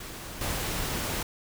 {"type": "noise with level steps", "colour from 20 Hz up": "pink", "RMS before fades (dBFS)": [-40, -31], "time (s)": [0, 1.23], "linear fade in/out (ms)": 5, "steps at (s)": 0.41, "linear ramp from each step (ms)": 2, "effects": []}